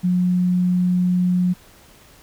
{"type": "tone", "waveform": "sine", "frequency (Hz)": 180, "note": "F#3", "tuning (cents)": -47, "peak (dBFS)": -15, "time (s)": [0.03, 1.54], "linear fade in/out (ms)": 20, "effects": ["pink hiss -49 dBFS RMS until 2.22 s"]}